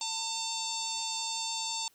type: harmonic tone with a mistuned harmonic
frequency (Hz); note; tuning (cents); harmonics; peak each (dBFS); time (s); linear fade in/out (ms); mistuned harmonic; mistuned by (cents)
899; A5; +37; 1 / 3 / 4 / 5 / 6 / 7 / 8 / 9; -39 / -45 / -39 / -38 / -44 / -43 / -39 / -45; 0.01-1.88; 2; 8; +23
effects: white hiss -66 dBFS RMS until 1.94 s